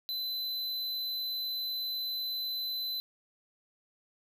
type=tone; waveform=square; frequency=4026 Hz; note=B7; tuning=33 cents sharp; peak=-33 dBFS; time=0.09-3 s; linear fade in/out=0 ms; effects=10-bit